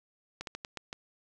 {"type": "slowing click train", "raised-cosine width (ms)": 0.2, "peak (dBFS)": -21, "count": 6, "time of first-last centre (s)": [0.41, 0.929], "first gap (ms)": 62, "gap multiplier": 1.26, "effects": []}